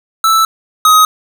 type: tone pair in turn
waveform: square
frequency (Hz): 1318 / 1260.7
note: E6 / D#6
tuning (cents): -1 / +22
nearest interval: minor second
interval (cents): 77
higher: first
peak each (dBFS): -8 / -5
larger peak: second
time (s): 0.24-0.45 / 0.85-1.05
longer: first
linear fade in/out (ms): 2
effects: none